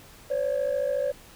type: tone pair together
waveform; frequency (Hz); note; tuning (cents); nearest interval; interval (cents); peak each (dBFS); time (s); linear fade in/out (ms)
sine; 517 / 570.8; C5 / D5; -21 / -49; major second; 172; -26 / -24; 0.3-1.12; 10
effects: tanh soft clip ceiling -20 dBFS + pink hiss -50 dBFS RMS until 1.35 s